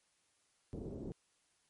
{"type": "low-pass noise", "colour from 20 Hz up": "white", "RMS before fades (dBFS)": -44, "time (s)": [0.73, 1.12], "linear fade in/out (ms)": 0, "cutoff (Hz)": 410, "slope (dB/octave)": 24, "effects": ["white hiss -75 dBFS RMS until 1.69 s", "MP3 48 kbps"]}